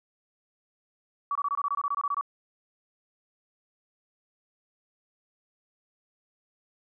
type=tone bursts; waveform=sine; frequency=1141 Hz; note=C#6; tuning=50 cents sharp; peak=-25 dBFS; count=14; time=1.31-2.211 s; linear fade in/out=2 ms; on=43 ms; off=23 ms; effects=none